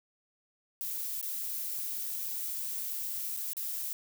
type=noise with dropouts; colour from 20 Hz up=violet; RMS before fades=-36 dBFS; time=0.81-3.93 s; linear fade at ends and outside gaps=0 ms; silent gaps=1.213-1.228 / 3.366-3.372 / 3.533-3.568 s; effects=none